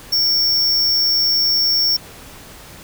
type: tone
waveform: square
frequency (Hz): 5470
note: F8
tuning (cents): -37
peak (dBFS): -14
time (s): 0.12-1.97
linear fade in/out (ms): 10
effects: pink hiss -39 dBFS RMS until 2.83 s